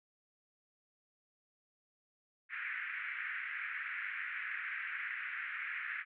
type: band-pass noise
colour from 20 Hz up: pink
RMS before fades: -41 dBFS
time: 2.49-6.05 s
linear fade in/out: 50 ms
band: 1500 to 2300 Hz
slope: 48 dB/octave
effects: none

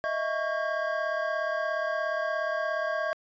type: tone cluster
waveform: triangle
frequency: 625 / 662 / 1115 / 1612 Hz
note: D#5 / E5 / C#6 / G6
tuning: +8 / +7 / +10 / +48 cents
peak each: -29 / -31 / -33 / -31 dBFS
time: 0.04-3.13 s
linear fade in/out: 0 ms
effects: resampled to 16000 Hz

